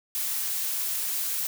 blue noise, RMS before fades -29 dBFS, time 0.15-1.47 s, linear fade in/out 0 ms, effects none

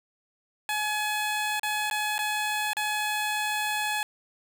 15% pulse tone with dropouts, 847 Hz, G#5, 34 cents sharp, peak -20 dBFS, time 0.69-4.03 s, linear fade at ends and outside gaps 1 ms, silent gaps 1.596-1.632 / 1.9-1.911 / 2.181-2.19 / 2.733-2.768 s, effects none

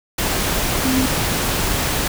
sine tone in noise, 260 Hz, C4, 11 cents flat, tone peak -16 dBFS, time 0.85-1.06 s, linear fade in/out 5 ms, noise pink, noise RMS -20 dBFS, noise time 0.18-2.08 s, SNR +1 dB, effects none

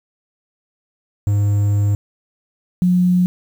triangle / sine tone pair in turn, 102.2 / 179.9 Hz, G#2 / F#3, -27 / -48 cents, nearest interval minor seventh, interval 979 cents, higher second, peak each -11 dBFS, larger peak neither, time 1.27-1.95 / 2.82-3.26 s, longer first, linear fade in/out 0 ms, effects 7-bit

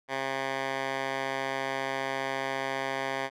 10% pulse tone with band-pass filter, 134.6 Hz, C3, 49 cents sharp, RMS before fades -32 dBFS, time 0.08-3.3 s, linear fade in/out 50 ms, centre 1500 Hz, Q 0.92, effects none

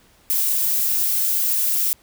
violet noise, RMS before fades -20 dBFS, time 0.3-1.93 s, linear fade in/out 0 ms, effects pink hiss -55 dBFS RMS until 2.02 s

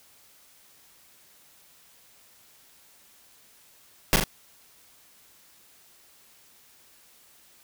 pink noise with echo, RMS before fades -18 dBFS, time 4.13-4.16 s, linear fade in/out 0 ms, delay 39 ms, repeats 2, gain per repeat -4 dB, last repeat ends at 4.238 s, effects white hiss -57 dBFS RMS until 7.63 s

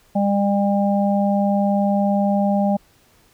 harmonic tone, 200.6 Hz, G3, 40 cents sharp, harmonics 1 / 3 / 4, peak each -17 / -22 / -23 dBFS, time 0.15-2.77 s, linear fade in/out 10 ms, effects pink hiss -56 dBFS RMS until 3.33 s

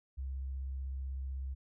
sine tone with vibrato, 66.6 Hz, C2, 31 cents sharp, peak -36 dBFS, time 0.17-1.55 s, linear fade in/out 20 ms, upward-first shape sine, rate 16 Hz, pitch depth 20 cents each way, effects none

